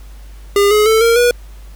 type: tone with pitch steps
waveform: square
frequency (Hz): 403.9 / 422.5 / 442 / 462.4 / 483.7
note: G#4 / G#4 / A4 / A#4 / B4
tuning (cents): -48 / +30 / +8 / -14 / -36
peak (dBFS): -9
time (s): 0.56-1.31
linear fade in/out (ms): 2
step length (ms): 150
effects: added 50 Hz sine -32 dBFS peak until 1.75 s + pink hiss -47 dBFS RMS until 1.75 s

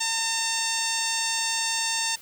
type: harmonic tone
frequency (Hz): 905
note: A5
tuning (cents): +48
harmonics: 1 / 2 / 3 / 4 / 5 / 6 / 7 / 8 / 9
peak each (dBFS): -33 / -33 / -33 / -33 / -33 / -33 / -33 / -33 / -33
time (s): 0-2.16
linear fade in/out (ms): 10
effects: white hiss -48 dBFS RMS until 2.21 s

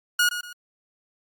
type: tone with echo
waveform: sawtooth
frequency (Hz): 1444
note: F#6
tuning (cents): -43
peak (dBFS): -14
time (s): 0.19-0.29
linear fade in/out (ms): 5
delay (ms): 120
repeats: 2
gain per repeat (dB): -10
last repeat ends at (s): 0.53
effects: Opus 48 kbps

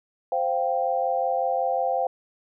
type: chord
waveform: sine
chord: C suspended fourth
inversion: none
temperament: equal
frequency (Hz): 523.3 / 698.5 / 784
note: C5 / F5 / G5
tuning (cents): 0 / 0 / 0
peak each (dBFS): -26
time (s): 0.32-2.07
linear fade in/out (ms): 2
effects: none

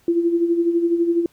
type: tone with tremolo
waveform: sine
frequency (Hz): 340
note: F4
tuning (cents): -46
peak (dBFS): -13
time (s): 0.08-1.26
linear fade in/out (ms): 2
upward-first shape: sine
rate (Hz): 12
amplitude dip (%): 60
effects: pink hiss -58 dBFS RMS until 1.32 s

